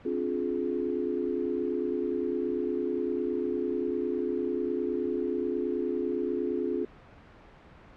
sine chord, D half-diminished seventh, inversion third, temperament just, 264.3 / 293.7 / 352.4 / 422.9 Hz, C4 / D4 / F4 / Ab4, +18 / 0 / +16 / +31 cents, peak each -33 / -37 / -31 / -32 dBFS, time 0.05-6.85 s, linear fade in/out 5 ms, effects pink hiss -52 dBFS RMS until 7.96 s + low-pass 2000 Hz 12 dB/octave

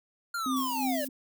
square linear sweep, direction down, 1420 to 557 Hz, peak -31 dBFS, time 0.34-1.05 s, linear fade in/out 5 ms
sine tone with tremolo, 261.6 Hz, C4, in tune, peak -27 dBFS, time 0.46-1.09 s, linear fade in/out 2 ms, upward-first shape sine, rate 2.9 Hz, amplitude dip 75%
violet noise, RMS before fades -39 dBFS, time 0.56-1.08 s, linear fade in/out 10 ms
effects none

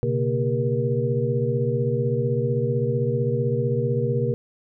sine tone cluster, 123.8 / 139.5 / 232.4 / 399.3 / 474.6 Hz, B2 / C#3 / A#3 / G4 / A#4, +5 / +11 / -5 / +32 / +31 cents, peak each -24 / -27 / -30 / -29 / -25 dBFS, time 0.03-4.34 s, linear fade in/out 0 ms, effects none

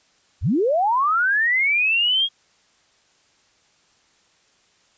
sine linear sweep, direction up, 49 to 3300 Hz, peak -16 dBFS, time 0.41-2.29 s, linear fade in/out 50 ms, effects white hiss -60 dBFS RMS until 4.97 s + resampled to 16000 Hz

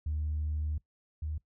sine tone pair in turn, 76.1 / 76.9 Hz, D#2 / D#2, -38 / -20 cents, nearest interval unison, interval 18 cents, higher second, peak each -29 / -32 dBFS, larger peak first, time 0.06-0.78 / 1.22-1.38 s, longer first, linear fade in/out 5 ms, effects noise-tail reverb RT60 0.1 s tail -20 dB re dry + tanh soft clip ceiling -26 dBFS

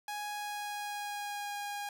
sawtooth tone with pitch glide, 830.6 to 817.3 Hz, G#5 to G#5, 0 to -28 cents, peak -33 dBFS, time 0.08-1.89 s, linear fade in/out 2 ms, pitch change -28 cents, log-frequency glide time 0.3-1.58 s, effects none

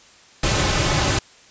pink noise with comb filter, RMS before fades -19 dBFS, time 0.43-1.19 s, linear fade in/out 5 ms, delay 4.3 ms, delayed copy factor -0.55, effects white hiss -49 dBFS RMS until 1.5 s + resampled to 16000 Hz

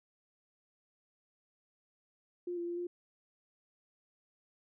sine tone with pitch steps, 353.1 / 344.3 / 346.3 / 351.5 Hz, F4 / F4 / F4 / F4, +19 / -25 / -15 / +11 cents, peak -35 dBFS, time 2.47-2.87 s, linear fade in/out 5 ms, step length 100 ms, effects none

